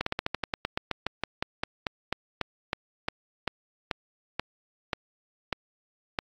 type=slowing click train; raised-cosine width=0.3 ms; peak=-11 dBFS; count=26; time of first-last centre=0.01-6.188 s; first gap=54 ms; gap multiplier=1.11; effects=AAC 64 kbps